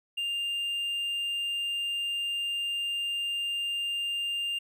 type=tone; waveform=triangle; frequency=2800 Hz; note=F7; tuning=4 cents sharp; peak=-27 dBFS; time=0.17-4.59 s; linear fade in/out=10 ms; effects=none